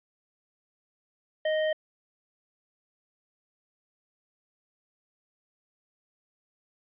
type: tone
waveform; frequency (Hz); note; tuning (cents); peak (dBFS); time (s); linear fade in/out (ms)
square; 622.3; D#5; 0; -25; 1.45-1.73; 5
effects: resampled to 8000 Hz